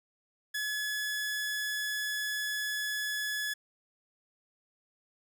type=tone; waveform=sawtooth; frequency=1703 Hz; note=G#6; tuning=43 cents sharp; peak=-28 dBFS; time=0.54-3.54 s; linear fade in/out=10 ms; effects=none